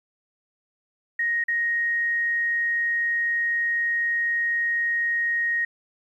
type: tone with dropouts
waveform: sine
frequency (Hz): 1872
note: A#6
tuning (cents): +7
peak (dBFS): -21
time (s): 1.19-5.65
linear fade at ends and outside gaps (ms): 5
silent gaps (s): 1.44-1.482
effects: 10-bit